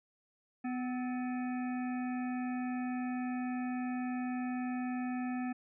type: harmonic tone with a mistuned harmonic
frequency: 250.2 Hz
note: B3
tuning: 23 cents sharp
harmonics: 1 / 3 / 5 / 7 / 9 / 10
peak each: -34 / -43 / -51 / -49 / -56 / -53 dBFS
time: 0.64-5.53 s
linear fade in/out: 10 ms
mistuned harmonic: 5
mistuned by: +68 cents
effects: none